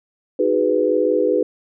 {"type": "chord", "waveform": "sine", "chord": "G# minor seventh", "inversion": "second", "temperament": "equal with one note detuned", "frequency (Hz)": [311.1, 370, 415.3, 496.7], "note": ["D#4", "F#4", "G#4", "B4"], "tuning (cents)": [0, 0, 0, 10], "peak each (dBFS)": [-22, -22, -20, -18], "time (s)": [0.39, 1.43], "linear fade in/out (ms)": 5, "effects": []}